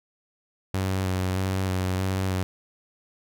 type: tone with vibrato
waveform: sawtooth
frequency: 93.9 Hz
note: F#2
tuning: 26 cents sharp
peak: -20 dBFS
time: 0.74-2.43 s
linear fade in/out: 0 ms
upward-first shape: square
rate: 1.6 Hz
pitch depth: 19 cents each way
effects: none